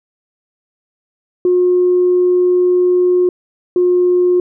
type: tone pair in turn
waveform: sine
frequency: 360 / 358.4 Hz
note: F#4 / F4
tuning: -47 / +45 cents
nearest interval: unison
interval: 8 cents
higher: first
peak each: -8 dBFS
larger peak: neither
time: 1.45-3.29 / 3.76-4.4 s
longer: first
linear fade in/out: 2 ms
effects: tanh soft clip ceiling -4 dBFS